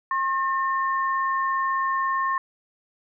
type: tone pair together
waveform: sine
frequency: 1074.1 / 1809 Hz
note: C6 / A6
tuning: +45 / +48 cents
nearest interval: major sixth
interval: 903 cents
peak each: -22 / -29 dBFS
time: 0.11-2.38 s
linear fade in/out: 2 ms
effects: none